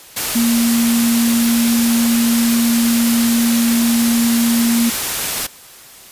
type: tone in noise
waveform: sine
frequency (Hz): 233.1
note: A#3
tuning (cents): 0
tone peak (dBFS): -12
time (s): 0.35-4.9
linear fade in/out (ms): 10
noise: white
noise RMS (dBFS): -20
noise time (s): 0.16-5.47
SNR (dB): +5
effects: white hiss -40 dBFS RMS until 6.11 s + resampled to 32000 Hz